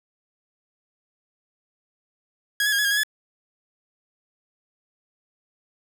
sawtooth tone with pitch steps, 1657 / 1704 / 1624 / 1691 / 1621 / 1668 / 1714 Hz, G#6 / G#6 / G#6 / G#6 / G#6 / G#6 / A6, -4 / +44 / -39 / +31 / -42 / +7 / -46 cents, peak -16 dBFS, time 2.6-3.034 s, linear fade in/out 2 ms, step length 62 ms, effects none

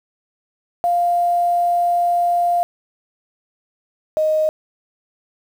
sine tone pair in turn, 698.5 / 621.9 Hz, F5 / D#5, 0 / -1 cents, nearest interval major second, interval 201 cents, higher first, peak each -14 dBFS, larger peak neither, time 0.84-2.63 / 4.17-4.49 s, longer first, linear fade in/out 0 ms, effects 7-bit

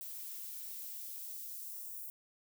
violet noise with high-pass filter sweep, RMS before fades -45 dBFS, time 0.01-2.1 s, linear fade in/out 0 ms, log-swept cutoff 450 to 8900 Hz, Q 0.71, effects none

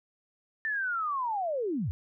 sine linear sweep, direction down, 1793 to 69.3 Hz, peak -28 dBFS, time 0.65-1.91 s, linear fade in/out 0 ms, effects none

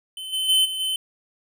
square tone with level steps, 3058 Hz, G7, 44 cents flat, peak -32 / -23 / -16 / -27 / -23 dBFS, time 0.17-0.96 s, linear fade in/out 2 ms, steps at 0.32 / 0.48 / 0.64 / 0.79 s, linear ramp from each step 20 ms, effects none

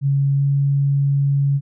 sine tone with pitch glide, 139.1 to 140.07 Hz, C#3 to C#3, +6 to +18 cents, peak -14 dBFS, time 0.01-1.61 s, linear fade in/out 50 ms, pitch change +12 cents, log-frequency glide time 0.36-0.42 s, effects none

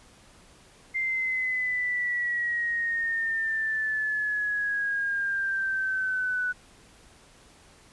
sine exponential sweep, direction down, 2097 to 1481 Hz, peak -25 dBFS, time 0.94-6.53 s, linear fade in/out 20 ms, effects pink hiss -55 dBFS RMS until 7.92 s + resampled to 24000 Hz

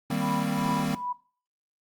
square chord, C minor seventh, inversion first, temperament equal, 155.56 / 196 / 233.1 / 261.6 Hz, Eb3 / G3 / Bb3 / C4, 0 / 0 / 0 / 0 cents, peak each -32 dBFS, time 0.1-0.95 s, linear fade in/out 5 ms
sine tone with tremolo, 985 Hz, B5, 5 cents flat, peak -27 dBFS, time 0.21-1.13 s, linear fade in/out 10 ms, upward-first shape triangle, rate 2.5 Hz, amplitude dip 100%
effects noise-tail reverb RT60 0.4 s tail -17 dB re dry + Opus 24 kbps

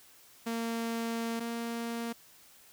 sawtooth tone pair in turn, 229.8 / 232.6 Hz, A#3 / A#3, -25 / -4 cents, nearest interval unison, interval 21 cents, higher second, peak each -28 / -30 dBFS, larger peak first, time 0.46-1.4 / 1.4-2.13 s, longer first, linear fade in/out 10 ms, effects white hiss -58 dBFS RMS until 2.72 s

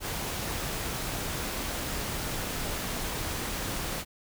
pink noise with amplitude modulation, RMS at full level -32 dBFS, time 0-4.05 s, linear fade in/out 50 ms, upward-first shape sine, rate 225 Hz, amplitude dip 25%, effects none

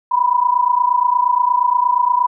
sine tone pair together, 971.5 / 1000 Hz, B5 / B5, -29 / +21 cents, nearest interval minor second, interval 50 cents, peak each -15 dBFS, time 0.11-2.27 s, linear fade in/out 10 ms, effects none

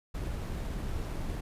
brown noise with sample-and-hold, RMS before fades -35 dBFS, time 0.14-1.41 s, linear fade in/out 10 ms, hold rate 11025 Hz, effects resampled to 32000 Hz

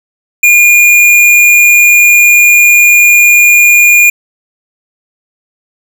sine tone with tanh clipping, 2423 Hz, D#7, 47 cents flat, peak -3 dBFS, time 0.43-4.1 s, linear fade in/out 5 ms, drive 18 dB, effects none

